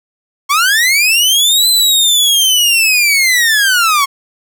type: linear two-way sweep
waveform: sawtooth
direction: up then down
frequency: 1078 to 4082 to 1078 Hz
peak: -5 dBFS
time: 0.49-4.06 s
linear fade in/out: 20 ms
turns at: 1.69 s
effects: none